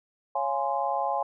sine chord, Db major seventh, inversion none, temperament just, 554.4 / 693 / 831.5 / 1039.4 Hz, Db5 / F5 / Ab5 / C6, 0 / -14 / +2 / -12 cents, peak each -32 / -31 / -28 / -32 dBFS, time 0.35-1.23 s, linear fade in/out 5 ms, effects none

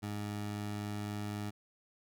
20% pulse tone, 103.83 Hz, G#2, in tune, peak -32 dBFS, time 0.02-1.51 s, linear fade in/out 20 ms, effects none

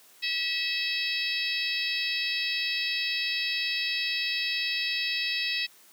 harmonic tone, 649 Hz, E5, 27 cents flat, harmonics 3 / 4 / 5 / 6 / 7 / 8, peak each -35 / -31 / -37 / -32 / -36 / -36 dBFS, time 0.22-5.67 s, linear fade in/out 20 ms, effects white hiss -56 dBFS RMS until 5.92 s + high-pass 200 Hz 12 dB/octave

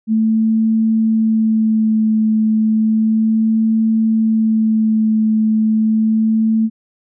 sine tone with vibrato, 220 Hz, A3, in tune, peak -11 dBFS, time 0.07-6.7 s, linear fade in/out 50 ms, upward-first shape sine, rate 0.33 Hz, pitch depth 16 cents each way, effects none

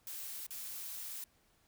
blue noise with dropouts, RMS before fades -44 dBFS, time 0.07-1.24 s, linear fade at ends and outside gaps 1 ms, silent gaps 0.466-0.506 s, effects pink hiss -71 dBFS RMS until 1.67 s

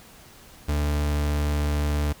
40% pulse tone, 73.7 Hz, D2, 7 cents sharp, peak -21 dBFS, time 0.68-2.13 s, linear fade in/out 10 ms, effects pink hiss -49 dBFS RMS until 2.2 s

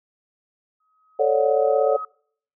sine tone with exponential growth, 1268 Hz, D#6, 32 cents sharp, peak -27 dBFS, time 0.8-2.05 s, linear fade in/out 5 ms, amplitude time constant 270 ms
sine chord, D major seventh, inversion second, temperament just, 440.5 / 550.6 / 587.3 / 734.2 Hz, A4 / C#5 / D5 / F#5, +2 / -12 / 0 / -14 cents, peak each -21 / -20 / -22 / -24 dBFS, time 1.19-1.97 s, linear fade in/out 10 ms
effects noise-tail reverb RT60 0.6 s tail -26 dB re dry

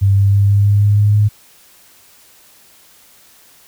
sine tone with pitch steps, 98.5 / 99.36 / 100.22 / 101.09 / 101.97 / 102.86 / 103.76 / 104.66 Hz, G2 / G2 / G2 / G#2 / G#2 / G#2 / G#2 / G#2, +9 / +24 / +39 / -46 / -31 / -16 / -1 / +14 cents, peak -8 dBFS, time 0.01-1.29 s, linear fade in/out 20 ms, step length 160 ms, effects white hiss -47 dBFS RMS until 3.67 s

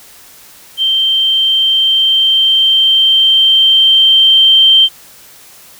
sine tone with level ramp, 3136 Hz, G7, in tune, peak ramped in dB -9 to -3 dBFS, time 0.77-4.89 s, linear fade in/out 50 ms, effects white hiss -39 dBFS RMS until 5.79 s

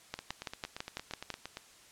two click trains, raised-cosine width 0.2 ms, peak -19 / -23 dBFS, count 8 / 13, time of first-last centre 0.14-1.303 / 0.19-1.571 s, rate 6.02 / 8.69 Hz, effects white hiss -58 dBFS RMS until 1.91 s + low-pass 9000 Hz 12 dB/octave

